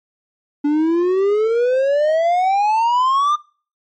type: exponential sweep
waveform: triangle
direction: up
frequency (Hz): 287.3 to 1215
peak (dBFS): -11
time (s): 0.64-3.36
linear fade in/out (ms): 10
effects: noise-tail reverb RT60 0.4 s tail -23 dB re dry + MP3 32 kbps